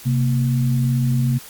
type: tone pair together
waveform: sine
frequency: 130.81 / 233.1 Hz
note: C3 / A#3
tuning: 0 / 0 cents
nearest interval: minor seventh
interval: 1000 cents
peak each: -16 / -23 dBFS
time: 0.05-1.39 s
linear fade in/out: 20 ms
effects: white hiss -40 dBFS RMS until 1.49 s + Opus 48 kbps